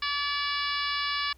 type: harmonic tone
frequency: 575 Hz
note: D5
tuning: 37 cents flat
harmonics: 2 / 3 / 4 / 5 / 6 / 7 / 8 / 9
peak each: -32 / -34 / -35 / -36 / -37 / -37 / -38 / -39 dBFS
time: 0.02-1.33 s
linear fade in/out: 5 ms
effects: added 60 Hz sine -54 dBFS peak until 1.37 s + pink hiss -63 dBFS RMS until 1.37 s